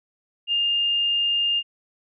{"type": "tone", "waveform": "sine", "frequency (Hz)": 2815, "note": "F7", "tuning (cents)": 13, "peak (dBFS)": -19, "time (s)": [0.47, 1.63], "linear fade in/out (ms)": 50, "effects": []}